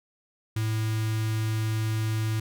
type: tone with notch filter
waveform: square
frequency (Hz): 109.8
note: A2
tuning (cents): -3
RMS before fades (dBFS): -27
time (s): 0.56-2.4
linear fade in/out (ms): 5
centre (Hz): 620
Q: 0.63
effects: none